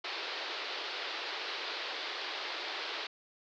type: band-pass noise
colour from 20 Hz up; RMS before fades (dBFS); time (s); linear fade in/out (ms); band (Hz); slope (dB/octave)
white; -39; 0.04-3.07; 5; 330 to 4600; 48
effects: none